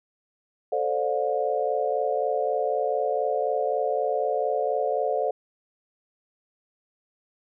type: chord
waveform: sine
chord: D minor seventh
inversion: second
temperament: equal with one note detuned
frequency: 440 / 523.3 / 587.3 / 716.4 Hz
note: A4 / C5 / D5 / F5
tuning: 0 / 0 / 0 / +44 cents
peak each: -28 dBFS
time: 0.72-5.31 s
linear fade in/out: 5 ms
effects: none